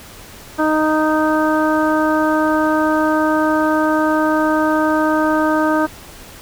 harmonic tone, 310 Hz, D#4, 6 cents flat, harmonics 1 / 2 / 3 / 4 / 5, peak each -16 / -19 / -21 / -22 / -23 dBFS, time 0.58-5.87 s, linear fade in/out 20 ms, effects pink hiss -38 dBFS RMS until 6.41 s

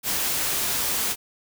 white noise, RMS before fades -25 dBFS, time 0.03-1.16 s, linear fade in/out 50 ms, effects none

